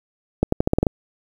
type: accelerating click train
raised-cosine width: 2 ms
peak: -3 dBFS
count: 8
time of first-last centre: 0.43-0.868 s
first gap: 94 ms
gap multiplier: 0.86
effects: 7-bit